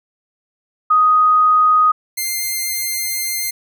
sine / 5% pulse tone pair in turn, 1248 / 2099 Hz, D#6 / C7, +5 / +5 cents, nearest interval major sixth, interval 900 cents, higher second, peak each -9 dBFS, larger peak neither, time 0.9-1.92 / 2.17-3.51 s, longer second, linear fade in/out 10 ms, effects none

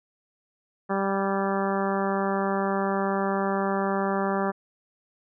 harmonic tone with a mistuned harmonic, 195.8 Hz, G3, 2 cents flat, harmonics 1 / 2 / 3 / 4 / 5 / 6 / 7 / 8 / 9, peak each -28 / -29 / -31 / -31 / -34 / -33 / -37 / -40 / -39 dBFS, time 0.89-4.52 s, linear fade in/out 20 ms, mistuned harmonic 9, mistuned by -32 cents, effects none

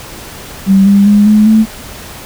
sine tone with pitch steps, 193.9 / 199.93 / 206.1 / 212.6 / 219.2 Hz, G3 / G3 / G#3 / G#3 / A3, -19 / +34 / -13 / +41 / -6 cents, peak -3 dBFS, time 0.66-1.66 s, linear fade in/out 50 ms, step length 200 ms, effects pink hiss -29 dBFS RMS until 2.25 s

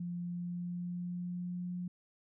sine tone with pitch glide, 174.61 to 178.49 Hz, F3 to F3, 0 to +38 cents, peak -36 dBFS, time 0-1.88 s, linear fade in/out 5 ms, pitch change +38 cents, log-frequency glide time 0.17-1.76 s, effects none

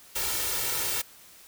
white noise with comb filter, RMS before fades -29 dBFS, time 0.15-1.02 s, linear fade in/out 10 ms, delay 2.2 ms, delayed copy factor +0.6, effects white hiss -52 dBFS RMS until 1.47 s

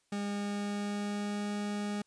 40% pulse tone with pitch glide, 203.2 to 206 Hz, G#3 to G#3, -38 to -14 cents, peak -32 dBFS, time 0.12-2.02 s, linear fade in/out 5 ms, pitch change +24 cents, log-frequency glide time 0.23-1.52 s, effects white hiss -74 dBFS RMS until 2.06 s + resampled to 22050 Hz

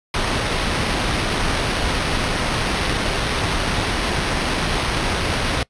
pink noise with sample-and-hold, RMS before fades -21 dBFS, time 0.14-5.63 s, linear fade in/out 2 ms, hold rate 7350 Hz, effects noise-tail reverb RT60 0.1 s tail -22 dB re dry + resampled to 22050 Hz

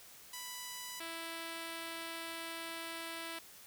5% pulse tone pair in turn, 990 / 330.4 Hz, B5 / E4, +4 / +4 cents, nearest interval octave + perfect fifth, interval 1900 cents, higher first, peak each -31 / -30 dBFS, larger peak second, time 0.33-1 / 1-3.39 s, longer second, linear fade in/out 5 ms, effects white hiss -56 dBFS RMS until 3.66 s

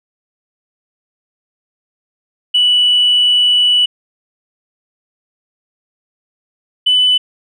sine tone pair in turn, 2957 / 2997 Hz, F#7 / F#7, -2 / +22 cents, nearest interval unison, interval 24 cents, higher second, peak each -7 dBFS, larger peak neither, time 2.54-3.86 / 6.86-7.18 s, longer first, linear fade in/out 10 ms, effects tanh soft clip ceiling -4 dBFS

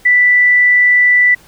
sine tone, 1975.5 Hz, B6, in tune, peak -6 dBFS, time 0.05-1.35 s, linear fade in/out 10 ms, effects pink hiss -45 dBFS RMS until 1.47 s

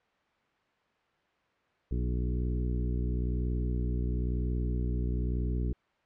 harmonic tone with a mistuned harmonic, 61 Hz, B1, 21 cents flat, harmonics 1 / 2 / 3 / 4 / 5 / 6 / 7, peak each -29 / -35 / -39 / -41 / -43 / -45 / -46 dBFS, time 1.91-5.73 s, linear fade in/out 5 ms, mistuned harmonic 6, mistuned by -18 cents, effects white hiss -69 dBFS RMS until 6.05 s + low-pass 2000 Hz 12 dB/octave

